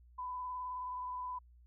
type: tone with vibrato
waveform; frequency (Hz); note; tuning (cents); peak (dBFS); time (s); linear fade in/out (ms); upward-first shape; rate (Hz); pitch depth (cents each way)
sine; 1001; B5; +23; -38; 0.18-1.39; 10; sine; 19; 19
effects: added 60 Hz sine -58 dBFS peak until 1.66 s